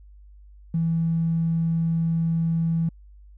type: tone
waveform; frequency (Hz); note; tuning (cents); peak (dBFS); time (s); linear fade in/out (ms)
triangle; 164.81; E3; 0; -16; 0.74-2.89; 5
effects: tanh soft clip ceiling -18 dBFS + added 50 Hz sine -45 dBFS peak until 3.37 s